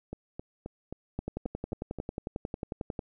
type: two click trains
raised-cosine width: 2 ms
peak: -24 / -20 dBFS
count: 8 / 21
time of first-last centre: 0.13-1.987 / 1.19-2.992 s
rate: 3.77 / 11.1 Hz
effects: none